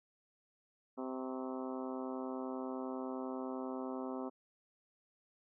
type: harmonic tone with a mistuned harmonic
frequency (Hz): 130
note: C3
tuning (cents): -11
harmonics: 2 / 3 / 4 / 5 / 6 / 7 / 8 / 9 / 10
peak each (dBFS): -41 / -45 / -47 / -49 / -51 / -52 / -53 / -54 / -55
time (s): 0.97-4.3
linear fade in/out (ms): 20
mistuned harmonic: 9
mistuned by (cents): -56
effects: none